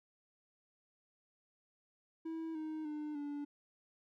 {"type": "tone with pitch steps", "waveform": "triangle", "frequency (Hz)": [324.5, 312.4, 300.7, 289.4], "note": ["E4", "D#4", "D4", "D4"], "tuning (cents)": [-27, 7, 41, -25], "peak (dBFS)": -37, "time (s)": [2.25, 3.45], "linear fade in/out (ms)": 10, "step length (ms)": 300, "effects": []}